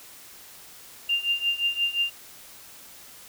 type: tone with tremolo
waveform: sine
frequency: 2794 Hz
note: F7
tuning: in tune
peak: -19 dBFS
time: 1.09-2.1 s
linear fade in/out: 5 ms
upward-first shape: triangle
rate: 5.7 Hz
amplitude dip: 90%
effects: white hiss -47 dBFS RMS until 3.28 s